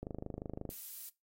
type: click train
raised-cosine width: 2 ms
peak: -27 dBFS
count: 18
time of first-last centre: 0.03-0.691 s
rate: 25.7 Hz
type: noise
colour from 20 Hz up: violet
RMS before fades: -45 dBFS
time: 0.7-1.09 s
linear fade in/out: 0 ms
effects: noise-tail reverb RT60 0.2 s tail -19 dB re dry + AAC 48 kbps